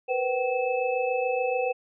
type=tone cluster; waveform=sine; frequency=479 / 506 / 765 / 2609 Hz; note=A#4 / B4 / G5 / E7; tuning=+47 / +42 / -42 / -18 cents; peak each=-31 / -26 / -30 / -33 dBFS; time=0.08-1.73 s; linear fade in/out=20 ms; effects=none